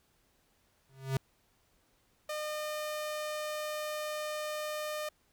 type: tone with exponential growth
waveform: square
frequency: 133.8 Hz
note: C3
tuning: 39 cents sharp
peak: -26 dBFS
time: 0.89-1.17 s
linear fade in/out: 2 ms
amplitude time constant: 60 ms
type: tone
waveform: sawtooth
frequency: 607 Hz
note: D#5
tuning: 43 cents flat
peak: -31 dBFS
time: 2.29-5.09 s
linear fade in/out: 5 ms
effects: pink hiss -71 dBFS RMS until 5.32 s